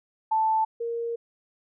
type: tone pair in turn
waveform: sine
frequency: 880 / 466.2 Hz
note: A5 / A#4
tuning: 0 / 0 cents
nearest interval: major seventh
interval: 1100 cents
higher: first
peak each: -20 / -27 dBFS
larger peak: first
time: 0.31-0.65 / 0.8-1.16 s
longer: second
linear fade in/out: 10 ms
effects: none